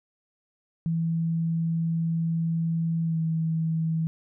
sine tone with pitch glide, 164.81 to 161.7 Hz, E3 to E3, 0 to -33 cents, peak -23 dBFS, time 0.86-4.07 s, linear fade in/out 0 ms, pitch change -33 cents, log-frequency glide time 3.04-3.18 s, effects none

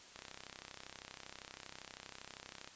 click train, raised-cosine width 0.2 ms, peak -30 dBFS, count 83, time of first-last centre 0.16-2.675 s, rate 32.6 Hz, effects white hiss -57 dBFS RMS until 2.75 s + resampled to 16000 Hz

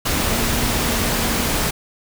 sine tone in noise, 233.1 Hz, A#3, in tune, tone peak -27 dBFS, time 0.29-1.5 s, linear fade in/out 10 ms, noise pink, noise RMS -20 dBFS, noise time 0.05-1.71 s, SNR -10 dB, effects none

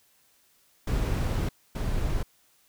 brown noise bursts at uneven times, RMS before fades -27 dBFS, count 2, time 0.87-1.49 / 1.75-2.23 s, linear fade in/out 5 ms, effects white hiss -64 dBFS RMS until 2.68 s

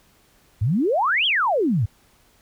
sine exponential two-way sweep, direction up then down, 92.5 to 3392 to 92.5 Hz, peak -17 dBFS, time 0.61-1.86 s, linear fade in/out 10 ms, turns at 1.26 s, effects pink hiss -58 dBFS RMS until 2.41 s

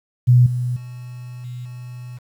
sine tone with level steps, 123.47 Hz, B2, in tune, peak -8 / -19 / -31 / -28 / -31 dBFS, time 0.27-2.19 s, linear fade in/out 20 ms, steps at 0.46 / 0.76 / 1.44 / 1.65 s, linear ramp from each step 5 ms, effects 8-bit

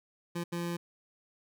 25% pulse tone bursts at uneven times, 172 Hz, F3, 26 cents flat, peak -29 dBFS, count 2, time 0.35-0.44 / 0.52-0.77 s, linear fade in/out 10 ms, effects none

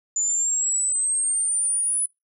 sine exponential sweep, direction up, 7000 to 10000 Hz, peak -20 dBFS, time 0.16-2.06 s, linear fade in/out 5 ms, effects noise-tail reverb RT60 0.2 s tail -25 dB re dry

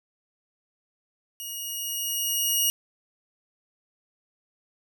10% pulse tone with level ramp, 2879 Hz, F#7, 48 cents flat, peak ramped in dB -26 to -12 dBFS, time 1.4-2.7 s, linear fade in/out 0 ms, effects none

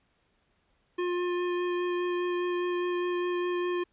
square tone with vibrato, 354.9 Hz, F4, 28 cents sharp, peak -28 dBFS, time 0.98-3.84 s, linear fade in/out 10 ms, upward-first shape sine, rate 4.9 Hz, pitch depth 9 cents each way, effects pink hiss -71 dBFS RMS until 3.92 s + resampled to 8000 Hz

